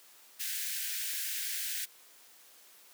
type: high-pass noise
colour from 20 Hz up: white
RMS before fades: -36 dBFS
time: 0.39-1.86 s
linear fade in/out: 20 ms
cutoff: 1500 Hz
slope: 96 dB/octave
effects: white hiss -58 dBFS RMS until 2.93 s + high-pass 300 Hz 12 dB/octave